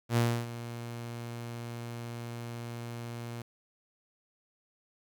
sawtooth tone with ADSR envelope, 118 Hz, A#2, 22 cents sharp, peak -19 dBFS, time 0.09-3.42 s, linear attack 78 ms, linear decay 290 ms, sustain -15 dB, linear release 4 ms, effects 10-bit

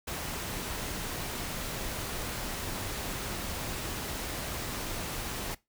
pink noise, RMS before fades -36 dBFS, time 0.07-5.55 s, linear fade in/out 10 ms, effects noise-tail reverb RT60 0.2 s tail -20 dB re dry

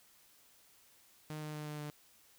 sawtooth tone with pitch steps, 153.4 / 152.25 / 151.11 / 149.98 / 148.86 Hz, D#3 / D#3 / D3 / D3 / D3, -24 / -37 / +50 / +37 / +24 cents, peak -37 dBFS, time 1.3-1.9 s, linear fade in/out 0 ms, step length 120 ms, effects white hiss -65 dBFS RMS until 2.38 s

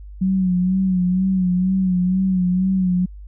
sine tone with vibrato, 185 Hz, F#3, in tune, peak -15 dBFS, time 0.21-3.06 s, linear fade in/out 10 ms, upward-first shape sine, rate 2.1 Hz, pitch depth 53 cents each way, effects added 50 Hz sine -34 dBFS peak until 3.27 s

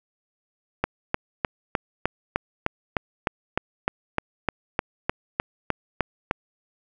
click train, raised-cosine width 0.5 ms, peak -6 dBFS, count 19, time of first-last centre 0.84-6.311 s, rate 3.29 Hz, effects none

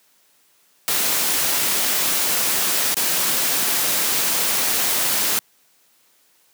white noise with dropouts, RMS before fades -20 dBFS, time 0.88-5.39 s, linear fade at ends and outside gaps 0 ms, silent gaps 2.943-2.968 s, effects white hiss -59 dBFS RMS until 6.53 s + high-pass 150 Hz 12 dB/octave

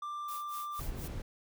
triangle tone, 1183 Hz, D6, 12 cents sharp, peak -35 dBFS, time 0.02-0.8 s, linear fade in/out 5 ms
blue noise with tremolo, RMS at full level -46 dBFS, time 0.28-1.08 s, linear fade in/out 5 ms, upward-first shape sine, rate 4.2 Hz, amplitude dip 95%
brown noise, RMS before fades -39 dBFS, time 0.79-1.22 s, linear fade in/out 5 ms
effects none

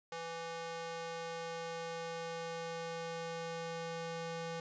square tone with high-pass filter sweep, 166 Hz, E3, 12 cents sharp, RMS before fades -42 dBFS, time 0.12-4.6 s, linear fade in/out 2 ms, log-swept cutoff 590 to 330 Hz, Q 1.2, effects resampled to 16000 Hz + 11-bit

